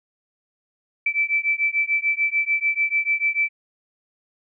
sine beating tone pair, 2319 / 2325.8 Hz, D7 / D7, -22 / -17 cents, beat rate 6.8 Hz, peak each -22 dBFS, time 1.06-3.49 s, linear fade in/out 5 ms, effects none

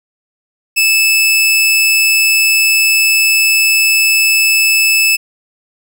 sawtooth tone, 2620 Hz, E7, 11 cents flat, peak -5 dBFS, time 0.76-5.17 s, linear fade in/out 20 ms, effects none

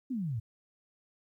sine exponential sweep, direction down, 275.7 to 102.6 Hz, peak -31 dBFS, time 0.1-0.4 s, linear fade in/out 10 ms, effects 12-bit

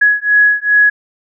sine beating tone pair, 1676 / 1678.5 Hz, G#6 / G#6, +15 / +18 cents, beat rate 2.5 Hz, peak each -11 dBFS, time 0.01-0.9 s, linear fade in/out 10 ms, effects none

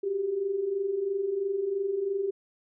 sine tone pair together, 373.6 / 396.6 Hz, F#4 / G4, +17 / +20 cents, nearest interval minor second, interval 103 cents, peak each -34 / -27 dBFS, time 0.03-2.31 s, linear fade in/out 10 ms, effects none

